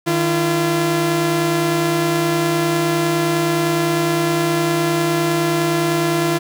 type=tone pair together; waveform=sawtooth; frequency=155.56 / 340.9 Hz; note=D#3 / F4; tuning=0 / -42 cents; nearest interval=octave + major second; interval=1358 cents; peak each=-17 / -13 dBFS; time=0.06-6.39 s; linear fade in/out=20 ms; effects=7-bit